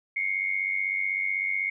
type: tone pair together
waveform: sine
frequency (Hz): 2121 / 2217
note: C7 / C#7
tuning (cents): +23 / 0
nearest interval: minor second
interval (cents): 77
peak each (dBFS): -28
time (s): 0.16-1.7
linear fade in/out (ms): 5
effects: none